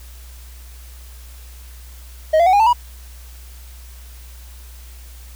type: tone with pitch steps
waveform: triangle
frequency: 628 / 684.8 / 746.8 / 814.4 / 888.1 / 968.5 Hz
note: D#5 / F5 / F#5 / G#5 / A5 / B5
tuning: +16 / -34 / +16 / -34 / +16 / -34 cents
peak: -8 dBFS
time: 2.33-2.732 s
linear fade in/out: 10 ms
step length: 67 ms
effects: added 61 Hz sine -36 dBFS peak until 5.35 s + white hiss -46 dBFS RMS until 5.35 s